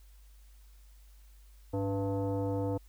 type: tone with frequency modulation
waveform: sine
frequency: 102.2 Hz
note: G#2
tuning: 27 cents flat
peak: -29 dBFS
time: 1.73-2.78 s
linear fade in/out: 10 ms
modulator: 392 Hz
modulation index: 1.3
effects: added 50 Hz sine -53 dBFS peak until 2.88 s + white hiss -67 dBFS RMS until 2.88 s